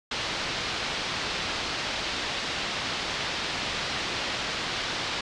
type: low-pass noise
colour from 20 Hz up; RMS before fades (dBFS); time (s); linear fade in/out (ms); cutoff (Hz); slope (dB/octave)
white; -31; 0.11-5.21; 5; 4600; 24
effects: resampled to 22050 Hz